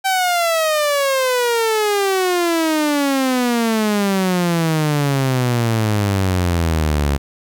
sawtooth exponential sweep, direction down, 777 to 69.2 Hz, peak -11 dBFS, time 0.04-7.18 s, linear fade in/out 20 ms, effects none

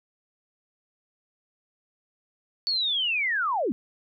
sine linear sweep, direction down, 4495 to 202.1 Hz, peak -23 dBFS, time 2.67-3.72 s, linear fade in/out 0 ms, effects none

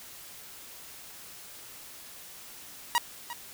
sawtooth tone with echo, 955 Hz, A#5, 42 cents sharp, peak -18 dBFS, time 2.95-2.98 s, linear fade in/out 0 ms, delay 350 ms, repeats 1, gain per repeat -14 dB, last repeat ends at 3.33 s, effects white hiss -47 dBFS RMS until 3.53 s

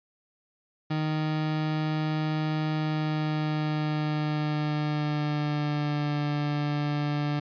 30% pulse tone with pitch glide, 154.9 to 147.05 Hz, D#3 to D3, -7 to +3 cents, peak -23 dBFS, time 0.9-7.4 s, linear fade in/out 10 ms, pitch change -90 cents, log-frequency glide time 2.75-6.21 s, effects resampled to 11025 Hz

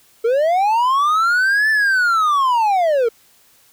triangle linear two-way sweep, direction up then down, 440 to 1770 to 440 Hz, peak -11 dBFS, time 0.24-3.09 s, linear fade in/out 10 ms, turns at 1.7 s, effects white hiss -53 dBFS RMS until 3.72 s

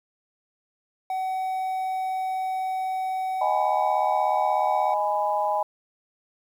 triangle tone, 754 Hz, F#5, 32 cents sharp, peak -23 dBFS, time 1.1-4.94 s, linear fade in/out 2 ms
sine chord, G# minor, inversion second, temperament just, 623 / 830.6 / 996.7 Hz, D#5 / G#5 / B5, +2 / 0 / +16 cents, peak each -27 / -24 / -28 dBFS, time 3.41-5.63 s, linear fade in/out 5 ms
effects 9-bit

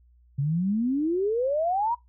sine exponential sweep, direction up, 134 to 980 Hz, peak -22 dBFS, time 0.38-1.95 s, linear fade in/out 10 ms, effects noise-tail reverb RT60 0.2 s tail -23 dB re dry + added 60 Hz sine -55 dBFS peak until 2.08 s

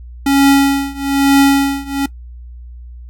square tone with tremolo, 277.2 Hz, C#4, in tune, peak -6 dBFS, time 0.26-2.06 s, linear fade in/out 5 ms, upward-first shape triangle, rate 1.1 Hz, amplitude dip 95%, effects noise-tail reverb RT60 0.1 s tail -19 dB re dry + added 60 Hz sine -30 dBFS peak until 3.09 s

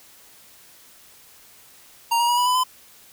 square tone with pitch steps, 932.3 / 948.6 / 965.2 / 982 / 999.2 / 1016.7 Hz, A#5 / A#5 / B5 / B5 / B5 / B5, 0 / +30 / -40 / -10 / +20 / +50 cents, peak -18 dBFS, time 2.11-2.638 s, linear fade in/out 10 ms, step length 88 ms, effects white hiss -50 dBFS RMS until 3.12 s

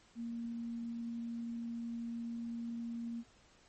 sine tone, 233.1 Hz, A#3, in tune, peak -38 dBFS, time 0.15-3.24 s, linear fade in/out 50 ms, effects pink hiss -65 dBFS RMS until 3.68 s + MP3 32 kbps

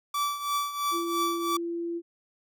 45% pulse tone with tremolo, 1157 Hz, D6, 26 cents flat, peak -24 dBFS, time 0.14-1.57 s, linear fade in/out 5 ms, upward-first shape triangle, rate 3 Hz, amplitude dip 75%
sine tone, 340 Hz, F4, 46 cents flat, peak -29 dBFS, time 0.91-2.02 s, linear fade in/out 50 ms
effects none

